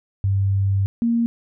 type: tone pair in turn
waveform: sine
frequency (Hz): 98 / 233.1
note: G2 / A#3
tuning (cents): 0 / 0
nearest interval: octave + minor third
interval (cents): 1500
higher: second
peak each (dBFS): -16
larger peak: neither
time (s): 0.24-0.86 / 1.02-1.26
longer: first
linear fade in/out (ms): 0
effects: none